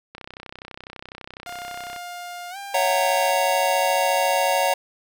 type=click train; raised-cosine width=0.3 ms; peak=-21 dBFS; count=59; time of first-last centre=0.15-1.962 s; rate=32 Hz
type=tone with pitch glide; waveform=sawtooth; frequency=706 to 797 Hz; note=F5 to G5; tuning=+19 to +28 cents; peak=-29 dBFS; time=1.46-3.31 s; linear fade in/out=10 ms; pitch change=+209 cents; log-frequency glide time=2.5-2.57 s
type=chord; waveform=square; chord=F# dominant seventh; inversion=second; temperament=just; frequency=555 / 666 / 740 / 925 Hz; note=C#5 / E5 / F#5 / A#5; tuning=+2 / +18 / 0 / -14 cents; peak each=-24 / -27 / -24 / -25 dBFS; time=2.74-4.74 s; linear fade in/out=5 ms
effects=none